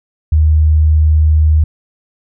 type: tone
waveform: sine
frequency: 77.4 Hz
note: D#2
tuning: 9 cents flat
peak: -6 dBFS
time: 0.32-1.64 s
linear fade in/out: 5 ms
effects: none